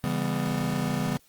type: chord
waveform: square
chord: C# half-diminished seventh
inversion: none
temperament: just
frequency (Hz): 138.59 / 166.31 / 199.57 / 249.5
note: C#3 / E3 / G3 / B3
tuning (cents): 0 / +16 / +31 / +18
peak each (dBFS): -32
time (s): 0.04-1.17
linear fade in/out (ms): 0
effects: white hiss -61 dBFS RMS until 1.28 s + Opus 24 kbps